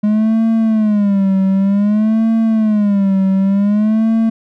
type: tone with vibrato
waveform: triangle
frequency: 207.7 Hz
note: G#3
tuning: in tune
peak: -8 dBFS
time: 0.03-4.3 s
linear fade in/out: 10 ms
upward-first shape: sine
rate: 0.54 Hz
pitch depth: 140 cents each way
effects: none